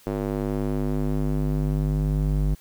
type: tone with band-pass filter sweep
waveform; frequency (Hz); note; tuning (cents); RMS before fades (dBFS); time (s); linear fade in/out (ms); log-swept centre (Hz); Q
square; 50.3; G1; +45; -24; 0.06-2.55; 10; 410 to 110; 1.1
effects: white hiss -54 dBFS RMS until 2.6 s